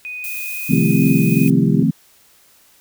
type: tone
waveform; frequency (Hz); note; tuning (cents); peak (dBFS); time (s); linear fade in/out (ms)
sine; 2489; D#7; 0; -26; 0.05-1.48; 0
type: noise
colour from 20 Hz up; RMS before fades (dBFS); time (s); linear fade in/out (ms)
violet; -29; 0.24-1.5; 0
type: chord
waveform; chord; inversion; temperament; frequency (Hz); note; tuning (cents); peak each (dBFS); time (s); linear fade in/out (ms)
sine; F dominant seventh; third; equal; 155.56 / 174.61 / 220 / 261.6; Eb3 / F3 / A3 / C4; 0 / 0 / 0 / 0; -18; 0.69-1.91; 10
type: harmonic tone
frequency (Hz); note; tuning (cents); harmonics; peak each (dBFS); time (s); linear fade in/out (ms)
66; C2; +16; 2 / 3 / 4 / 5 / 6; -21 / -23 / -24 / -25 / -26; 0.72-1.83; 5
effects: white hiss -52 dBFS RMS until 2.8 s